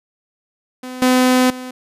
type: tone with level steps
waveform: sawtooth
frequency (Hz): 254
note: B3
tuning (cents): +49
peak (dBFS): -24 / -7 / -24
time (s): 0.83-1.71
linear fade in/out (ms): 5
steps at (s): 1.02 / 1.5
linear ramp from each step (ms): 2
effects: resampled to 32000 Hz